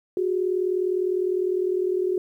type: tone pair together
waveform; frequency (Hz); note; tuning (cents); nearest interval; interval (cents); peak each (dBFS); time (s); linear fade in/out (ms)
sine; 364.7 / 404.6; F#4 / G#4; -25 / -45; major second; 180; -22 / -27; 0.17-2.18; 2
effects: 10-bit